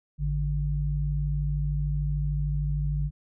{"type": "tone pair together", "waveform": "sine", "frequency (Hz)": [53.34, 146.83], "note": ["G#1", "D3"], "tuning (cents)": [47, 0], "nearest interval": "octave + tritone", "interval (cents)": 1753, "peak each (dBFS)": -27, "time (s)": [0.18, 3.11], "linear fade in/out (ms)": 50, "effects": []}